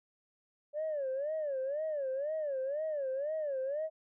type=tone with vibrato; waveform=sine; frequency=575 Hz; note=D5; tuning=37 cents flat; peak=-31 dBFS; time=0.73-3.9 s; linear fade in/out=50 ms; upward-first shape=sine; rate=2 Hz; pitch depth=170 cents each way; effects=tanh soft clip ceiling -29 dBFS

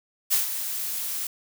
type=noise with ADSR envelope; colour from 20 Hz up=blue; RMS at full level=-20 dBFS; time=0.3-1.27 s; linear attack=30 ms; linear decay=130 ms; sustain=-10 dB; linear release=3 ms; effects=none

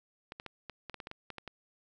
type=clicks; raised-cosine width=0.3 ms; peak=-26 dBFS; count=12; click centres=0.321 / 0.399 / 0.463 / 0.697 / 0.897 / 0.943 / 1.002 / 1.071 / 1.114 / 1.303 / 1.383 / 1.477 s; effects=none

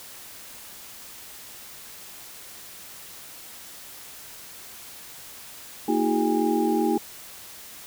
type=tone cluster; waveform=sine; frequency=231.2 / 318.5 / 361 / 403.9 / 814 Hz; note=A#3 / D#4 / F#4 / G#4 / G#5; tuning=-14 / +41 / -43 / -48 / -35 cents; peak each=-26 / -24 / -28 / -28 / -28 dBFS; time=5.88-6.98 s; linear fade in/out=5 ms; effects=white hiss -43 dBFS RMS until 7.86 s

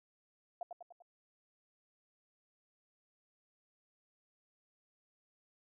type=tone with echo; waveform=sine; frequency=698.5 Hz; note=F5; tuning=in tune; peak=-37 dBFS; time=0.61-0.63 s; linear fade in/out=2 ms; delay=98 ms; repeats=4; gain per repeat=-5 dB; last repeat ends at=1.022 s; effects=none

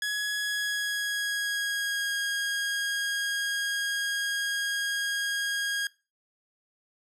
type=tone with pitch glide; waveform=sawtooth; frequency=1678 to 1634 Hz; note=G#6 to G#6; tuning=+17 to -29 cents; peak=-24 dBFS; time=0.02-5.87 s; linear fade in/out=2 ms; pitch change=-46 cents; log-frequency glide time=0.36-2.15 s; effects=noise-tail reverb RT60 0.3 s tail -21 dB re dry + low-pass 12000 Hz 12 dB/octave

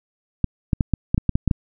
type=clicks; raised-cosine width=5 ms; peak=-5 dBFS; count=10; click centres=0.443 / 0.732 / 0.808 / 0.937 / 1.145 / 1.179 / 1.293 / 1.355 / 1.477 / 1.512 s; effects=none

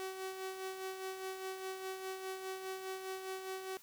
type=tone with tremolo; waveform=sawtooth; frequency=379 Hz; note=F#4; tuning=42 cents sharp; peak=-35 dBFS; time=0-3.77 s; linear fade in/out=0 ms; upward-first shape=sine; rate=4.9 Hz; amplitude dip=50%; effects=white hiss -60 dBFS RMS until 3.82 s

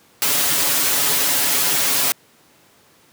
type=noise with comb filter; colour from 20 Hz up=white; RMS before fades=-18 dBFS; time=0.22-2.12 s; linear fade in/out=0 ms; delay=7.1 ms; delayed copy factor=+0.85; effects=pink hiss -53 dBFS RMS until 3.12 s + high-pass 150 Hz 12 dB/octave

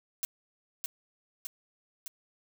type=noise with echo; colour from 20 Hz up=blue; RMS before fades=-32 dBFS; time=0.23-0.25 s; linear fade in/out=0 ms; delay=610 ms; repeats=3; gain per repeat=-3 dB; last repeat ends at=2.08 s; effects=none

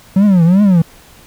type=tone with vibrato; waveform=triangle; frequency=185 Hz; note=F#3; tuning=in tune; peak=-4 dBFS; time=0.16-0.82 s; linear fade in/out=5 ms; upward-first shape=triangle; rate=2.7 Hz; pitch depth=240 cents each way; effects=pink hiss -42 dBFS RMS until 1.26 s

